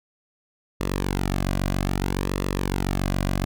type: tone with flanger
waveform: sawtooth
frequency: 47.16 Hz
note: F#1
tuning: 34 cents sharp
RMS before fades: -25 dBFS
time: 0.8-3.45 s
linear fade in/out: 10 ms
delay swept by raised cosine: 1.3 to 2.27 ms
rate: 0.62 Hz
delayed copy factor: -0.65
effects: none